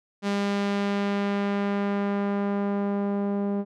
sawtooth tone with low-pass filter sweep, 201.2 Hz, G3, 45 cents sharp, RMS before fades -26 dBFS, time 0.22-3.65 s, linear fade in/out 50 ms, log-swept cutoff 5700 to 630 Hz, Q 0.73, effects none

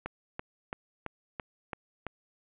click train, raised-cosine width 0.5 ms, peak -20 dBFS, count 7, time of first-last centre 0.06-2.067 s, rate 2.99 Hz, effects resampled to 8000 Hz + 8-bit

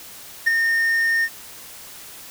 triangle tone with ADSR envelope, 1828 Hz, A#6, 34 cents flat, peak -10 dBFS, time 0.46-1.29 s, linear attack 15 ms, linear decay 15 ms, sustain -5 dB, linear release 54 ms, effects white hiss -40 dBFS RMS until 2.3 s

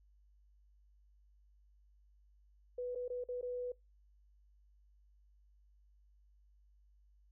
sine tone with dropouts, 493.9 Hz, B4, in tune, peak -37 dBFS, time 2.78-3.72 s, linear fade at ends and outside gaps 5 ms, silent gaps 2.95-2.956 / 3.081-3.1 / 3.24-3.287 / 3.413-3.427 s, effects noise-tail reverb RT60 0.2 s tail -23 dB re dry + added 50 Hz sine -64 dBFS peak until 7.31 s

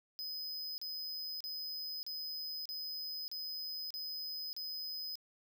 square tone bursts, 5030 Hz, D#8, 18 cents sharp, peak -40 dBFS, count 8, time 0.19-5.155 s, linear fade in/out 0 ms, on 590 ms, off 35 ms, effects none

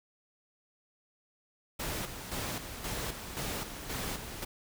pink noise with tremolo, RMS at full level -36 dBFS, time 1.79-4.45 s, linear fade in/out 10 ms, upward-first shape square, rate 1.9 Hz, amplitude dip 55%, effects none

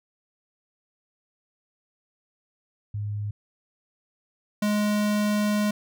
sine / square tone pair in turn, 103.83 / 208.8 Hz, G#2 / G#3, 0 / +10 cents, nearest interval octave, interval 1210 cents, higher second, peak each -27 / -22 dBFS, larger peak second, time 2.94-3.31 / 4.62-5.71 s, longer second, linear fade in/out 5 ms, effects none

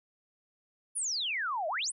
sine exponential two-way sweep, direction down then up, 10548 to 600 to 10548 Hz, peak -30 dBFS, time 0.95-1.92 s, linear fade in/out 20 ms, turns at 1.68 s, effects none

